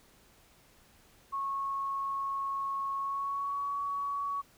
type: tone with pitch glide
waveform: sine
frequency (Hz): 1098 to 1125.6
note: C#6 to C#6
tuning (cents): -17 to +26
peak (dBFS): -31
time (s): 1.32-4.42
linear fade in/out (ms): 20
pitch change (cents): +43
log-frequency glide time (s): 2.96-3.62
effects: pink hiss -62 dBFS RMS until 4.57 s